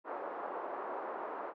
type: band-pass noise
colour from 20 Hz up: white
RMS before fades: -41 dBFS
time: 0.04-1.54 s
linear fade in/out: 50 ms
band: 350 to 1100 Hz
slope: 24 dB/octave
effects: none